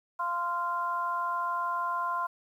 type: harmonic tone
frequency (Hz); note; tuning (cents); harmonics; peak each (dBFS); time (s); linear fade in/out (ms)
346.8; F4; -12; 2 / 3 / 4; -38 / -29 / -36; 0.19-2.27; 10
effects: 10-bit